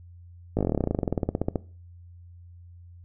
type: slowing click train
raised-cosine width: 2 ms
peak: -11 dBFS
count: 26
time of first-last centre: 0.57-1.558 s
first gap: 18 ms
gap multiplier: 1.06
effects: noise-tail reverb RT60 0.4 s tail -20 dB re dry + added 87 Hz sine -45 dBFS peak until 3.04 s